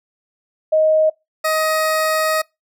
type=tone pair in turn; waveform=sine / 20% pulse; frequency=626 / 629.3 Hz; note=D#5 / D#5; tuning=+10 / +19 cents; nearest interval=unison; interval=9 cents; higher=second; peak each=-11 dBFS; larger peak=neither; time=0.72-1.1 / 1.44-2.42 s; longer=second; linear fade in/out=10 ms; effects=noise-tail reverb RT60 0.2 s tail -24 dB re dry